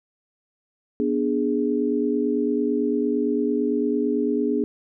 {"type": "chord", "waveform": "sine", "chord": "G# diminished", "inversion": "first", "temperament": "equal with one note detuned", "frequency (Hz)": [244.8, 293.7, 415.3], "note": ["B3", "D4", "G#4"], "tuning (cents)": [-15, 0, 0], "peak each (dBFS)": -24, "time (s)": [1, 4.64], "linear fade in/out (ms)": 0, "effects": []}